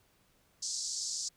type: band-pass noise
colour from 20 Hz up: pink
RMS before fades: -37 dBFS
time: 0.62-1.29 s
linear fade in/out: 10 ms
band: 4600 to 7800 Hz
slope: 48 dB/octave
effects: pink hiss -69 dBFS RMS until 1.36 s